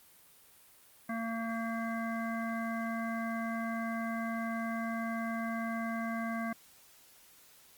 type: harmonic tone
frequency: 227.7 Hz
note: A#3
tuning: 40 cents flat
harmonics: 1 / 3 / 5 / 7 / 9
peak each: -35 / -40 / -42 / -43 / -45 dBFS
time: 1.09-6.53 s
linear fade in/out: 5 ms
effects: white hiss -60 dBFS RMS until 7.77 s + Opus 32 kbps